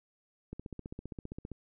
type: click train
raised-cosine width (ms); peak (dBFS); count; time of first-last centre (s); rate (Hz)
3; -28; 16; 0.53-1.517; 15.2
effects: none